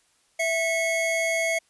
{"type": "tone pair together", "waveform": "square", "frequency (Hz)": [659.3, 2184], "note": ["E5", "C#7"], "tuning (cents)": [0, -26], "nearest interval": "octave + major sixth", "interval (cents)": 2074, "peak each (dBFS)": -26, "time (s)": [0.39, 1.59], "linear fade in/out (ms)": 10, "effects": ["white hiss -65 dBFS RMS until 1.69 s", "resampled to 24000 Hz"]}